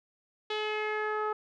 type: tone with low-pass filter sweep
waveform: sawtooth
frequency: 427 Hz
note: G#4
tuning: 48 cents sharp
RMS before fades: -32 dBFS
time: 0.5-1.33 s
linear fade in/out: 5 ms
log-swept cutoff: 3500 to 1200 Hz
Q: 3.1
effects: none